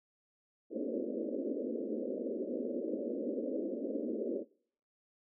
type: band-pass noise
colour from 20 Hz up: pink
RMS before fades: -37 dBFS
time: 0.7-4.45 s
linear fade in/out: 50 ms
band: 220 to 580 Hz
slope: 96 dB/octave
effects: noise-tail reverb RT60 0.6 s tail -25 dB re dry

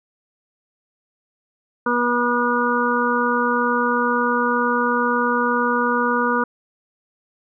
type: harmonic tone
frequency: 242.1 Hz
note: B3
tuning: 34 cents flat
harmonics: 1 / 2 / 4 / 5 / 6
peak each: -23 / -23 / -23 / -23 / -23 dBFS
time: 1.86-6.44 s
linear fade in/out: 5 ms
effects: none

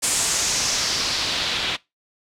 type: noise with low-pass filter sweep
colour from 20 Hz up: white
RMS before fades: -23 dBFS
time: 0.02-1.77 s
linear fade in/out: 20 ms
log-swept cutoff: 8400 to 3300 Hz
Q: 2.3
effects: noise-tail reverb RT60 0.2 s tail -21 dB re dry

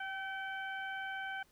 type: harmonic tone with a mistuned harmonic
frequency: 768 Hz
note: G5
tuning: 36 cents flat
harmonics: 1 / 2 / 3 / 4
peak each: -43 / -40 / -50 / -51 dBFS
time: 0-1.43 s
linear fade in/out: 5 ms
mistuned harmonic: 1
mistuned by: +19 cents
effects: pink hiss -69 dBFS RMS until 1.51 s

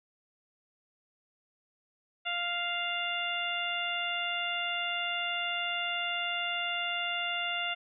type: harmonic tone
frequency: 698.5 Hz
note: F5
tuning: in tune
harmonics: 1 / 2 / 3 / 4 / 5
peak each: -38 / -37 / -37 / -34 / -39 dBFS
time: 2.25-7.75 s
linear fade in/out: 20 ms
effects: none

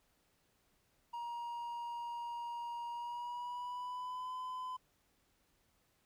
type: tone with pitch glide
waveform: triangle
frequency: 946 to 1013.9 Hz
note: A#5 to B5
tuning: +25 to +45 cents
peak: -38 dBFS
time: 1.13-4.77 s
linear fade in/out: 10 ms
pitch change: +120 cents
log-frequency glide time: 2.9-4.33 s
effects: pink hiss -75 dBFS RMS until 6.05 s

